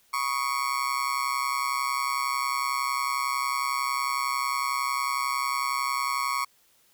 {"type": "tone with amplitude modulation", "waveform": "35% pulse", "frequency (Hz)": 1108.7, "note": "C#6", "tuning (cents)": 0, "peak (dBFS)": -20, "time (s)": [0.13, 6.45], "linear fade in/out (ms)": 10, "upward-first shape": "sine", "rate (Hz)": 131, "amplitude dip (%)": 90, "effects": ["white hiss -63 dBFS RMS until 6.93 s"]}